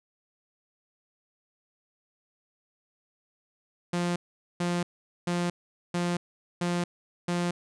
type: tone bursts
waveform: sawtooth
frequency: 174.9 Hz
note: F3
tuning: 3 cents sharp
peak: -22 dBFS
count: 6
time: 3.93-7.51 s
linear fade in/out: 5 ms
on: 230 ms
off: 440 ms
effects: resampled to 22050 Hz